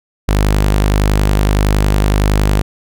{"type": "tone", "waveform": "sawtooth", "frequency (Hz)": 50.8, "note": "G#1", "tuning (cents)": -38, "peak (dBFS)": -6, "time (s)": [0.28, 2.62], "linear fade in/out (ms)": 10, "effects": []}